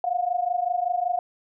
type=tone pair together; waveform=sine; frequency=701 / 726.3 Hz; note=F5 / F#5; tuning=+6 / -32 cents; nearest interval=minor second; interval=62 cents; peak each=-25 dBFS; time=0.04-1.19 s; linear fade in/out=2 ms; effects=none